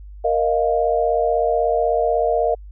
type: chord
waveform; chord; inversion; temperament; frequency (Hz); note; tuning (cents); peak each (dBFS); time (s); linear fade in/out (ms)
sine; Bb suspended fourth; none; equal; 466.2 / 622.3 / 698.5; Bb4 / Eb5 / F5; 0 / 0 / 0; -20; 0.24-2.55; 10
effects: added 50 Hz sine -35 dBFS peak until 2.71 s

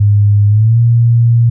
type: tone with pitch glide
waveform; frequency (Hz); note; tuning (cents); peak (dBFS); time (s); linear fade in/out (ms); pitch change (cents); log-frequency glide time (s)
sine; 102.8 to 117.41; G#2 to A#2; -17 to +13; -5; 0-1.5; 10; +230; 0.48-0.79
effects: none

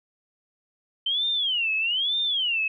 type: tone with vibrato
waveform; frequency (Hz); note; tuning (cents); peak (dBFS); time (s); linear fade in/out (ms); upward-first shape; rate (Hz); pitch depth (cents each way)
sine; 3057; G7; -44; -22; 1.06-2.68; 5; sine; 1.1; 290
effects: none

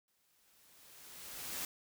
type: noise with exponential growth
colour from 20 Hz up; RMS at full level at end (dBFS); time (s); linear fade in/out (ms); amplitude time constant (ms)
white; -39; 0.08-1.65; 1; 340
effects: none

